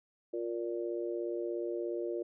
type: harmonic tone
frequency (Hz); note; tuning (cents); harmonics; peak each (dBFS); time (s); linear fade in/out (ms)
116.9; A#2; +5; 3 / 4 / 5; -35 / -39 / -41; 0.33-2.23; 10
effects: none